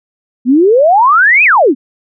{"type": "exponential two-way sweep", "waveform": "sine", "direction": "up then down", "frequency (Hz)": [233.1, 2605, 233.1], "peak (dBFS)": -4, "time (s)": [0.45, 1.75], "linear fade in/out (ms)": 50, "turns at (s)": 1.44, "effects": []}